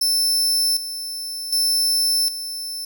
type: tone with tremolo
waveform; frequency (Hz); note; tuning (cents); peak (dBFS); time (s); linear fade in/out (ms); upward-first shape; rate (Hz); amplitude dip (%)
sawtooth; 5300; E8; +9; -14; 0.01-2.85; 5; square; 0.66; 70
effects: none